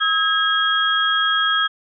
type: tone cluster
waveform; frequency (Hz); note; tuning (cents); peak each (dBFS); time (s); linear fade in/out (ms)
sine; 1284 / 1634 / 3276; E6 / G#6 / G#7; -46 / -29 / -24; -20; 0-1.68; 20
effects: none